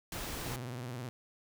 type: noise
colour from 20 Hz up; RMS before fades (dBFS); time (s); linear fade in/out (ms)
pink; -40; 0.12-0.56; 2
type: tone with vibrato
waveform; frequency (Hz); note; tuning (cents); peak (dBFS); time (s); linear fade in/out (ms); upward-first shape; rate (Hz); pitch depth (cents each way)
sawtooth; 123.47; B2; 0; -35; 0.46-1.09; 0; triangle; 19; 150
effects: none